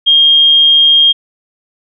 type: tone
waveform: sine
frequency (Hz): 3227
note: G7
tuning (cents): +50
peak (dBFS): -4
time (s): 0.06-1.13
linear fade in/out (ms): 20
effects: none